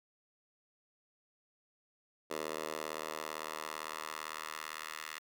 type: tone with high-pass filter sweep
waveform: 10% pulse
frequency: 77.78 Hz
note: D#2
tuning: in tune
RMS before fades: -42 dBFS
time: 2.3-5.19 s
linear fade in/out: 10 ms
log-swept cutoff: 490 to 1600 Hz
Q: 1.3
effects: none